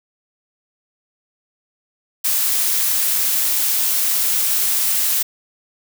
blue noise, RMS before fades -18 dBFS, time 2.24-5.23 s, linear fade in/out 10 ms, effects none

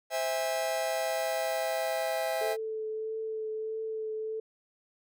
45% pulse chord, C augmented, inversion none, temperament just, 523.3 / 654.1 / 817.6 Hz, C5 / E5 / G#5, 0 / -14 / -27 cents, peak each -35 / -31 / -35 dBFS, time 0.1-2.57 s, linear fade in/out 50 ms
sine tone with vibrato, 438.6 Hz, A4, 6 cents flat, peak -32 dBFS, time 2.41-4.4 s, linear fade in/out 5 ms, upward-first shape triangle, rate 1.6 Hz, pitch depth 16 cents each way
effects none

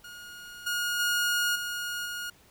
sawtooth tone with level steps, 1434 Hz, F6, 45 cents sharp, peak -39 / -24 / -21 / -28 / -30 dBFS, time 0.04-2.3 s, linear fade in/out 5 ms, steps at 0.66 / 0.99 / 1.55 / 2.05 s, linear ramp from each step 10 ms, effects pink hiss -59 dBFS RMS until 2.5 s

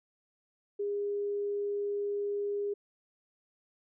sine tone, 407.3 Hz, G#4, 34 cents flat, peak -30 dBFS, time 0.79-2.74 s, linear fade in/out 10 ms, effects none

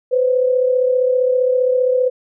sine tone pair together, 504 / 539.2 Hz, B4 / C#5, +35 / -48 cents, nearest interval minor second, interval 117 cents, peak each -13 / -21 dBFS, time 0.11-2.1 s, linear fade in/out 20 ms, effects none

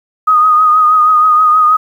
sine tone with vibrato, 1244.5 Hz, D#6, in tune, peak -5 dBFS, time 0.27-1.77 s, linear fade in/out 10 ms, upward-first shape triangle, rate 6.3 Hz, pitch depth 41 cents each way, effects 7-bit

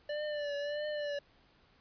square tone with vibrato, 587.3 Hz, D5, in tune, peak -35 dBFS, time 0.09-1.19 s, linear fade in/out 5 ms, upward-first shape triangle, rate 1.6 Hz, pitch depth 53 cents each way, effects pink hiss -66 dBFS RMS until 1.8 s + resampled to 11025 Hz

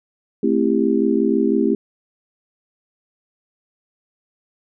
sine chord, A minor seventh, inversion none, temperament just, 220 / 264 / 330 / 396 Hz, A3 / C4 / E4 / G4, 0 / +16 / +2 / +18 cents, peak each -20 dBFS, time 0.43-1.75 s, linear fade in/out 5 ms, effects none

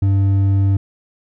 sine tone with hard clipping, 98 Hz, G2, in tune, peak -13 dBFS, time 0.02-0.77 s, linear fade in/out 5 ms, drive 5 dB, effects none

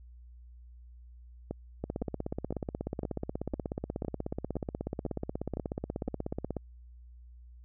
two click trains, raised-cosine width 2 ms, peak -21 / -20 dBFS, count 10 / 79, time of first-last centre 1.51-6.079 / 1.84-6.567 s, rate 1.97 / 16.5 Hz, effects added 60 Hz sine -49 dBFS peak until 7.64 s

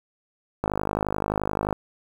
click train, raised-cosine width 1 ms, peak -10 dBFS, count 57, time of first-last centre 0.64-1.727 s, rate 51.5 Hz, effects 7-bit

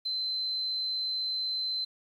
sine tone, 4074 Hz, C8, 47 cents flat, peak -29 dBFS, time 0.05-1.85 s, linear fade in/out 10 ms, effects 10-bit

